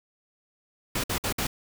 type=noise bursts; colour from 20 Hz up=pink; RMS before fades=-28 dBFS; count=4; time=0.95-1.47 s; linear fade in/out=5 ms; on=88 ms; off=56 ms; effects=none